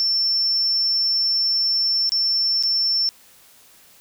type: tone with dropouts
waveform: sine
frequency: 5390 Hz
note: E8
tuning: 38 cents sharp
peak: -17 dBFS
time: 0-3.09 s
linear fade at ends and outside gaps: 0 ms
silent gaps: 2.093-2.12 / 2.626-2.635 s
effects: white hiss -51 dBFS RMS until 4 s